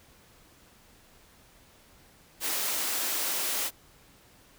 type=high-pass noise; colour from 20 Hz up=white; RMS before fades=-30 dBFS; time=2.4-3.71 s; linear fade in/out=50 ms; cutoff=250 Hz; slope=24 dB/octave; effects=pink hiss -58 dBFS RMS until 4.58 s